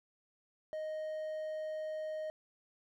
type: tone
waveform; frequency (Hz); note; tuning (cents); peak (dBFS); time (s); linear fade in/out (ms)
triangle; 622.3; D#5; 0; -35; 0.73-2.3; 0
effects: none